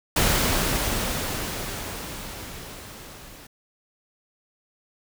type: noise with level ramp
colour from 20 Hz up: pink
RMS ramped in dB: -20 to -45 dBFS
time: 0.16-3.47 s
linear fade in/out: 5 ms
effects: none